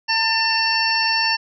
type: harmonic tone with a mistuned harmonic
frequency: 902 Hz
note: A5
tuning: 43 cents sharp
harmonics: 1 / 2 / 3 / 5 / 6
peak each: -23 / -23 / -23 / -23 / -23 dBFS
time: 0.08-1.37 s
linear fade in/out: 20 ms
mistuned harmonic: 2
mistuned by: -15 cents
effects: none